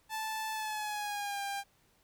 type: tone with pitch glide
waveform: sawtooth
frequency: 876 to 798.7 Hz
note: A5 to G5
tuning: -8 to +32 cents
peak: -31 dBFS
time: 0.09-1.64 s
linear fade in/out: 50 ms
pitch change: -160 cents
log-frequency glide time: 0.51-1.42 s
effects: pink hiss -69 dBFS RMS until 2.03 s